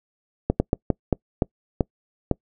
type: slowing click train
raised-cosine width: 2 ms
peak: -5 dBFS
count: 8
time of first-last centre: 0.5-2.313 s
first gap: 100 ms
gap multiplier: 1.31
effects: noise-tail reverb RT60 0.1 s tail -26 dB re dry